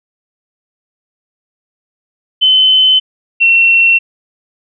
sine tone pair in turn, 3049 / 2716 Hz, G7 / F7, -49 / -49 cents, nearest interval major second, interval 200 cents, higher first, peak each -5 dBFS, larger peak neither, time 2.41-3 / 3.4-3.99 s, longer neither, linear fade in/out 20 ms, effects none

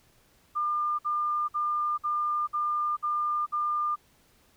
sine tone bursts, 1202 Hz, D6, 40 cents sharp, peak -25 dBFS, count 7, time 0.55-3.96 s, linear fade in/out 20 ms, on 440 ms, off 55 ms, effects pink hiss -63 dBFS RMS until 4.56 s

